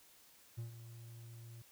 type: tone with ADSR envelope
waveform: triangle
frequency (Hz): 116.1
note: A#2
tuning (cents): -7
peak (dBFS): -37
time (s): 0.57-1.62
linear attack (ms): 18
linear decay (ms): 120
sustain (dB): -11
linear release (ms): 3
effects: white hiss -64 dBFS RMS until 1.71 s